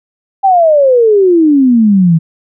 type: exponential sweep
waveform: sine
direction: down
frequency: 800 to 157.8 Hz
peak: -4 dBFS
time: 0.43-2.19 s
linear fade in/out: 20 ms
effects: none